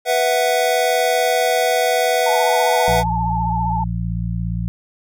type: chord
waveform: square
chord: B suspended fourth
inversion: none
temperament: equal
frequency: 493.9 / 659.3 / 740 Hz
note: B4 / E5 / F#5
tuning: 0 / 0 / 0 cents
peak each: -20 dBFS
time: 0.05-3.04 s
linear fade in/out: 50 ms
type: tone with vibrato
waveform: sine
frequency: 877 Hz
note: A5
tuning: 6 cents flat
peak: -19 dBFS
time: 2.26-3.84 s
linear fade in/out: 5 ms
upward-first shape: triangle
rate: 15 Hz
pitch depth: 74 cents each way
type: harmonic tone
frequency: 57.3 Hz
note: A#1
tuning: 29 cents flat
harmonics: 1 / 2 / 3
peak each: -24 / -24 / -24 dBFS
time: 2.88-4.68 s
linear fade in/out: 0 ms
effects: none